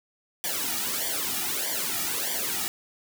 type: noise with flanger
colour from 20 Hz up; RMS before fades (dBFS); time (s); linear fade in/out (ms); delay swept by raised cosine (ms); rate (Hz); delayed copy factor
white; -29; 0.44-2.68; 0; 0.75 to 1.95; 1.6; -1
effects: none